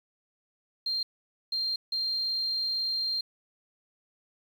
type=tone bursts at uneven times; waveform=sine; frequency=4186 Hz; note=C8; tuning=in tune; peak=-27 dBFS; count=3; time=0.86-1.03 / 1.52-1.76 / 1.92-3.21 s; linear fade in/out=5 ms; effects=9-bit